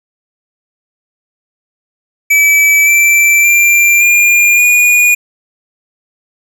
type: tone with pitch steps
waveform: square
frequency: 2302 / 2337 / 2372 / 2408 / 2445 Hz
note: D7 / D7 / D7 / D7 / D#7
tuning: -35 / -9 / +17 / +43 / -31 cents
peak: -6 dBFS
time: 2.3-5.15 s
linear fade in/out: 10 ms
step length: 570 ms
effects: none